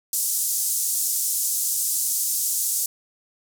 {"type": "band-pass noise", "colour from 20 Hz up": "pink", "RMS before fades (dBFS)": -24, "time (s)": [0.13, 2.86], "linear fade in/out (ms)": 2, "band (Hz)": [6600, 15000], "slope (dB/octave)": 24, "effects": []}